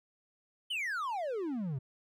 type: exponential sweep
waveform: triangle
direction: down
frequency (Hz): 3136 to 123.47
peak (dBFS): -31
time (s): 0.7-1.79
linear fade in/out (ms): 10
effects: none